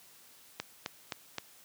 click train, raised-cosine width 0.2 ms, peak -17 dBFS, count 4, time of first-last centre 0.6-1.383 s, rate 3.83 Hz, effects white hiss -58 dBFS RMS until 1.64 s + high-pass 80 Hz 12 dB/octave

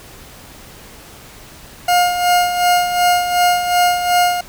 40% pulse tone with tremolo, 711 Hz, F5, 31 cents sharp, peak -9 dBFS, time 1.88-4.41 s, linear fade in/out 5 ms, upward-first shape sine, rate 2.7 Hz, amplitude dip 60%, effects pink hiss -39 dBFS RMS until 4.48 s

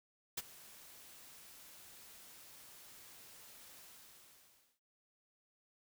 white noise with ADSR envelope, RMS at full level -37 dBFS, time 0.37-4.8 s, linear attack 9 ms, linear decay 32 ms, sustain -20 dB, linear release 980 ms, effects none

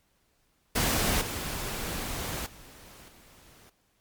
pink noise with level steps, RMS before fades -26 / -34 / -50 / -55 dBFS, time 0.75-3.7 s, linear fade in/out 10 ms, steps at 1.21 / 2.46 / 3.08 s, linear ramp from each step 5 ms, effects pink hiss -70 dBFS RMS until 4 s + MP3 96 kbps

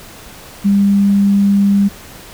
sine tone, 200 Hz, G3, 35 cents sharp, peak -8 dBFS, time 0.64-1.89 s, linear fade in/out 20 ms, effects pink hiss -36 dBFS RMS until 2.33 s

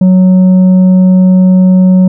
sine tone with tanh clipping, 185 Hz, F#3, in tune, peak -3 dBFS, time 0.01-2.08 s, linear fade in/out 5 ms, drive 5 dB, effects none

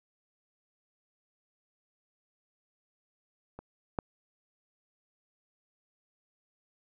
clicks, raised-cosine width 1 ms, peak -29 / -16 dBFS, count 2, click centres 3.59 / 3.988 s, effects none

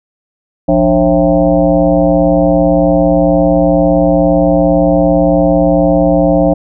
sine tone with frequency modulation, 418.2 Hz, G#4, 12 cents sharp, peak -6 dBFS, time 0.68-6.54 s, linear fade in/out 10 ms, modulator 122 Hz, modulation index 2.4, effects none

